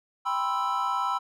triangle chord, C major seventh, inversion second, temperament equal with one note detuned, 790.8 / 987.8 / 1046.5 / 1318.5 Hz, G5 / B5 / C6 / E6, +15 / 0 / 0 / 0 cents, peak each -31 / -27 / -32 / -27 dBFS, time 0.25-1.19 s, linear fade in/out 20 ms, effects none

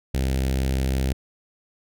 sawtooth tone with notch filter, 65.9 Hz, C2, 13 cents sharp, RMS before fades -23 dBFS, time 0.14-1.13 s, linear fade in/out 5 ms, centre 1100 Hz, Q 0.9, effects none

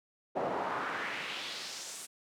brown noise with band-pass filter sweep, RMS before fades -37 dBFS, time 0.35-2.07 s, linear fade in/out 20 ms, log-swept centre 630 to 9200 Hz, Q 1.8, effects high-pass 200 Hz 12 dB/octave

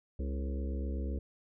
harmonic tone with a mistuned harmonic, 68 Hz, C#2, 33 cents flat, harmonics 1 / 3 / 4 / 5 / 6 / 7 / 8, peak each -33 / -43 / -45 / -47 / -49 / -50 / -51 dBFS, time 0.19-1.19 s, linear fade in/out 5 ms, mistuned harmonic 6, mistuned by +68 cents, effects none

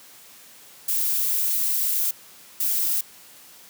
violet noise bursts at uneven times, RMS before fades -23 dBFS, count 2, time 0.88-2.11 / 2.6-3.01 s, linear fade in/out 5 ms, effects white hiss -48 dBFS RMS until 3.69 s + high-pass 100 Hz 12 dB/octave

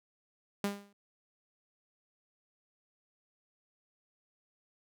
sawtooth tone with exponential decay, 201.6 Hz, G3, 49 cents sharp, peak -24 dBFS, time 0.64-0.93 s, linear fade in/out 2 ms, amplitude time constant 63 ms, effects none

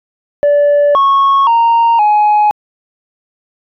sine tone with pitch steps, 580 / 1100 / 927 / 840 Hz, D5 / C#6 / A#5 / G#5, -22 / -14 / -10 / +19 cents, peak -4 dBFS, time 0.43-2.51 s, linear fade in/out 0 ms, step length 520 ms, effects tanh soft clip ceiling -5 dBFS

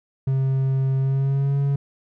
triangle tone with pitch glide, 133.7 to 140.02 Hz, C3 to C#3, +38 to +18 cents, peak -16 dBFS, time 0.27-1.76 s, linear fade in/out 5 ms, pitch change +80 cents, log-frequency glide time 0.98-1.58 s, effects none

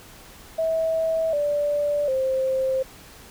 sine tone with pitch steps, 648 / 584 / 526.3 Hz, E5 / D5 / C5, -30 / -10 / +10 cents, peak -20 dBFS, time 0.58-2.83 s, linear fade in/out 10 ms, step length 750 ms, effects pink hiss -46 dBFS RMS until 3.3 s

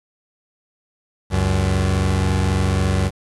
30% pulse tone pair together, 70.8 / 94.51 Hz, C#2 / F#2, +37 / +37 cents, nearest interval perfect fourth, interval 500 cents, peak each -18 / -15 dBFS, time 1.3-3.11 s, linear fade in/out 50 ms, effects resampled to 24000 Hz + 7-bit

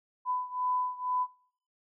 sine beating tone pair, 1000 / 1002.1 Hz, B5 / B5, +21 / +25 cents, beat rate 2.1 Hz, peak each -31 / -33 dBFS, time 0.25-1.27 s, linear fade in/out 50 ms, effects noise-tail reverb RT60 0.6 s tail -25 dB re dry

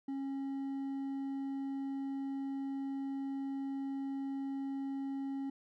triangle tone with hard clipping, 273 Hz, C#4, 26 cents flat, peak -37 dBFS, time 0.08-5.5 s, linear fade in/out 5 ms, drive 7 dB, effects none

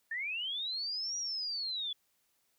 sine linear two-way sweep, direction up then down, 1760 to 5780 to 3383 Hz, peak -34 dBFS, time 0.11-1.93 s, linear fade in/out 5 ms, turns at 1.17 s, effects white hiss -75 dBFS RMS until 2.58 s

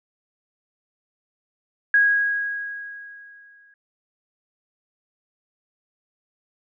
sine tone with exponential decay, 1648 Hz, G#6, 14 cents flat, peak -12 dBFS, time 1.94-3.74 s, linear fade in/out 2 ms, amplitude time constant 390 ms, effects none

